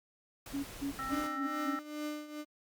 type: noise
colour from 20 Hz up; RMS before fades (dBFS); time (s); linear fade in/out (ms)
pink; -47; 0.46-1.27; 2
type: tone bursts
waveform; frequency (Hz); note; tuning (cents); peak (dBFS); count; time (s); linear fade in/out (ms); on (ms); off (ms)
sine; 279.2; C#4; +13; -33; 5; 0.53-1.76; 20; 110; 170
type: harmonic tone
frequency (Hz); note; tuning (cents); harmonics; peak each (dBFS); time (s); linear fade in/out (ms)
265.8; C4; +27; 1 / 3 / 5 / 7; -47 / -48 / -37 / -45; 0.99-1.79; 0
type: tone with tremolo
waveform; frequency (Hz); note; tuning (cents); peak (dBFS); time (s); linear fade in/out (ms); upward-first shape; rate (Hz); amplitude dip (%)
35% pulse; 300; D4; +37; -33; 1.08-2.45; 50; triangle; 2.3; 80
effects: Opus 48 kbps